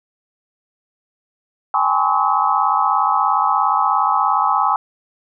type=tone cluster; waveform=sine; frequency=793 / 850 / 1031 / 1125 / 1282 Hz; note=G5 / G#5 / C6 / C#6 / E6; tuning=+20 / +40 / -26 / +25 / -49 cents; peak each=-20 dBFS; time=1.74-4.76 s; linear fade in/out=2 ms; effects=none